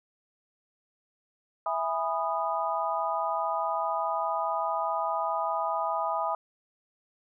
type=chord; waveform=sine; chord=E major seventh; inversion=none; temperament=just; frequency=659.3 / 824.1 / 988.9 / 1236.1 Hz; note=E5 / G#5 / B5 / D#6; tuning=0 / -14 / +2 / -12 cents; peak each=-32 dBFS; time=1.66-6.35 s; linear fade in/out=2 ms; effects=none